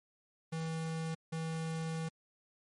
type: tone bursts at uneven times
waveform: square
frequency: 161.8 Hz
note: E3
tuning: 32 cents flat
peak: -36 dBFS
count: 2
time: 0.52-1.15 / 1.32-2.09 s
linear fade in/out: 10 ms
effects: MP3 48 kbps